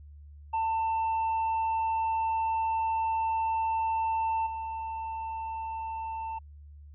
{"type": "tone with level steps", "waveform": "triangle", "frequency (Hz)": 894, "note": "A5", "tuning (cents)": 27, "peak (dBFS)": [-24, -31], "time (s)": [0.53, 6.39], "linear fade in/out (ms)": 10, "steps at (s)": 4.46, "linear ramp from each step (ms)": 10, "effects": ["added 73 Hz sine -46 dBFS peak until 6.94 s", "resampled to 8000 Hz"]}